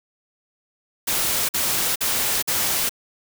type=noise bursts; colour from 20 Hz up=white; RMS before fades=-22 dBFS; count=4; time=1.07-2.894 s; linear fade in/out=10 ms; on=420 ms; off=48 ms; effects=none